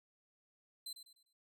sawtooth tone with echo, 4065 Hz, B7, 49 cents sharp, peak -40 dBFS, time 0.86-0.93 s, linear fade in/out 5 ms, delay 100 ms, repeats 4, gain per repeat -9 dB, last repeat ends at 1.33 s, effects none

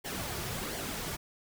pink noise with flanger, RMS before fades -37 dBFS, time 0.04-1.17 s, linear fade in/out 20 ms, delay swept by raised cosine 0.77 to 3.87 ms, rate 1.4 Hz, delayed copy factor -0.55, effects none

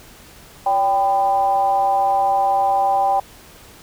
sine tone with frequency modulation, 786 Hz, G5, 4 cents sharp, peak -14 dBFS, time 0.66-3.2 s, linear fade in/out 5 ms, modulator 216 Hz, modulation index 0.59, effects pink hiss -44 dBFS RMS until 3.82 s

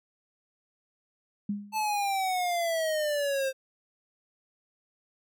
sine tone with exponential decay, 204.2 Hz, G#3, 29 cents flat, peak -25 dBFS, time 1.49-1.84 s, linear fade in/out 5 ms, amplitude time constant 76 ms
square exponential sweep, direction down, 880 to 525 Hz, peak -27 dBFS, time 1.72-3.53 s, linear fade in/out 50 ms
effects none

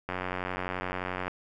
click train, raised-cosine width 0.5 ms, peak -17 dBFS, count 110, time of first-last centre 0.09-1.28 s, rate 91.6 Hz, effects none

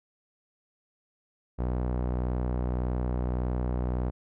sawtooth tone with low-pass filter, 61.74 Hz, B1, in tune, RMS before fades -29 dBFS, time 1.58-4.11 s, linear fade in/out 20 ms, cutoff 860 Hz, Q 0.86, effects none

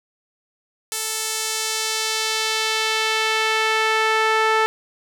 sawtooth tone with band-pass filter sweep, 440 Hz, A4, in tune, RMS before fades -21 dBFS, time 0.92-4.66 s, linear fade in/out 0 ms, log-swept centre 9100 to 1400 Hz, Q 0.93, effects none

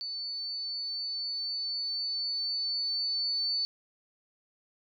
sine tone with level ramp, 4498 Hz, C#8, 24 cents sharp, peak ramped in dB -34 to -27 dBFS, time 0.01-3.65 s, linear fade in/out 0 ms, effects none

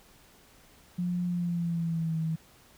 sine tone with pitch glide, 177.3 to 160.72 Hz, F3 to E3, +26 to -44 cents, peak -27 dBFS, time 0.98-2.36 s, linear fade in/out 10 ms, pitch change -170 cents, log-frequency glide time 1.26-2.18 s, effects pink hiss -58 dBFS RMS until 2.77 s

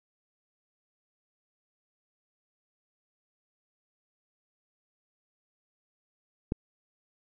click, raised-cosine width 3 ms, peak -15 dBFS, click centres 6.521 s, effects none

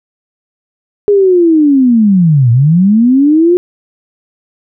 sine linear two-way sweep, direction down then up, 415.9 to 113.4 to 362.5 Hz, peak -4 dBFS, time 1.08-3.57 s, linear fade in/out 0 ms, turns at 2.51 s, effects none

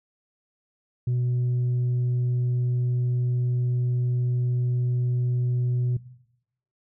sine tone, 123.47 Hz, B2, in tune, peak -19 dBFS, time 1.07-5.97 s, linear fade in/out 5 ms, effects noise-tail reverb RT60 0.8 s tail -18 dB re dry + tanh soft clip ceiling -20 dBFS

